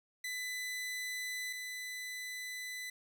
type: tone pair in turn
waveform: sawtooth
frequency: 2000 / 2000 Hz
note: B6 / B6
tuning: +21 / +21 cents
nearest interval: unison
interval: 0 cents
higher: neither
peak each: -34 / -37 dBFS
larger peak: first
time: 0.24-1.53 / 1.53-2.9 s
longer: second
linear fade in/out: 5 ms
effects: none